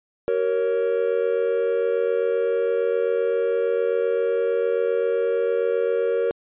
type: chord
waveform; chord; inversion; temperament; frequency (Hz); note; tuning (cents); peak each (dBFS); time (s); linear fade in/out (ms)
triangle; F# major; none; equal with one note detuned; 379.1 / 466.2 / 554.4; F#4 / A#4 / C#5; +42 / 0 / 0; -25 / -19 / -24; 0.28-6.31; 0
effects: resampled to 8000 Hz